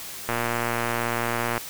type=click train; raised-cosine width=0.5 ms; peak=-10 dBFS; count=153; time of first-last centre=0.29-1.578 s; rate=118 Hz; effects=white hiss -37 dBFS RMS until 1.69 s